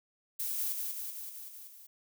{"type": "noise with echo", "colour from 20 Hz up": "violet", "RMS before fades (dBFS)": -35, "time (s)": [0.39, 0.73], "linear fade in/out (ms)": 10, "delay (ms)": 190, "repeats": 6, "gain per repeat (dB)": -3, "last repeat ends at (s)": 1.87, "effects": []}